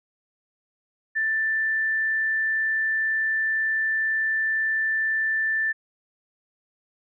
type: tone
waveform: sine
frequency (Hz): 1769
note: A6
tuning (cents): +9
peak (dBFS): -21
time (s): 1.15-5.73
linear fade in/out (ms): 20
effects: none